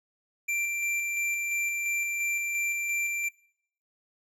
square tone with tremolo, 2358 Hz, D7, 6 cents sharp, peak -27 dBFS, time 0.48-3.29 s, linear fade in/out 10 ms, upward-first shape square, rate 2.9 Hz, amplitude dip 25%, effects noise-tail reverb RT60 0.7 s tail -23 dB re dry + low-pass 12000 Hz 12 dB/octave

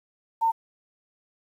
sine tone, 906 Hz, A#5, 50 cents flat, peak -19 dBFS, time 0.41-0.52 s, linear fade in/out 20 ms, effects 9-bit

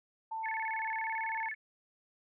sine tone with pitch glide, 890 to 895.7 Hz, A5 to A5, +20 to +31 cents, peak -35 dBFS, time 0.31-1.49 s, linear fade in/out 10 ms, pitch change +11 cents, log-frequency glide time 0.82-1.26 s
sine tone with vibrato, 1962 Hz, B6, 12 cents flat, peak -36 dBFS, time 0.43-1.55 s, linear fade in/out 20 ms, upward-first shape square, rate 18 Hz, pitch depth 200 cents each way
effects none

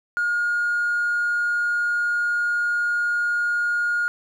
sine tone with hard clipping, 1428 Hz, F6, 38 cents sharp, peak -20 dBFS, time 0.17-4.08 s, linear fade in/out 0 ms, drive 1 dB, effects none

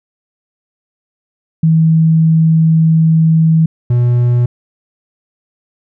sine / triangle tone pair in turn, 161.1 / 121.6 Hz, E3 / B2, -39 / -26 cents, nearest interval perfect fourth, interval 487 cents, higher first, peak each -6 dBFS, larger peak neither, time 1.63-3.66 / 3.9-4.46 s, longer first, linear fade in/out 5 ms, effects none

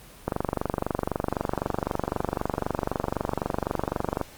click train, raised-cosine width 1 ms, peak -10 dBFS, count 95, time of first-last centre 0.28-4.213 s, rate 23.9 Hz, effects pink hiss -48 dBFS RMS until 4.37 s + Opus 24 kbps

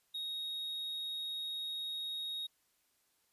triangle tone, 3756 Hz, A#7, 12 cents sharp, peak -36 dBFS, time 0.14-2.47 s, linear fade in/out 10 ms, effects white hiss -75 dBFS RMS until 3.32 s + resampled to 32000 Hz

